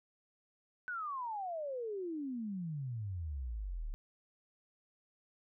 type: exponential sweep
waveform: sine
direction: down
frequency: 1514 to 34.27 Hz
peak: -37 dBFS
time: 0.88-3.94 s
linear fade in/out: 0 ms
effects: none